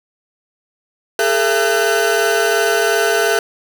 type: tone cluster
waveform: 40% pulse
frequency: 409.3 / 452.1 / 675 / 1512 Hz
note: G#4 / A4 / E5 / F#6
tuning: -25 / +47 / +41 / +37 cents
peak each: -18 dBFS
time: 1.19-3.39 s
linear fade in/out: 2 ms
effects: none